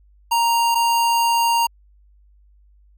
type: tone pair in turn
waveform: square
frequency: 932.3 / 932.3 Hz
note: A#5 / A#5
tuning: 0 / 0 cents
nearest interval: unison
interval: 0 cents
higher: neither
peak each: -16 dBFS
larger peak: neither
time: 0.31-0.75 / 0.75-1.67 s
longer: second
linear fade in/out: 10 ms
effects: added 50 Hz sine -50 dBFS peak until 2.97 s